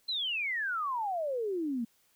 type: exponential sweep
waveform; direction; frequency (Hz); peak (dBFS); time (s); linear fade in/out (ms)
sine; down; 4186 to 222.5; -30; 0.08-1.85; 10
effects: white hiss -69 dBFS RMS until 2.15 s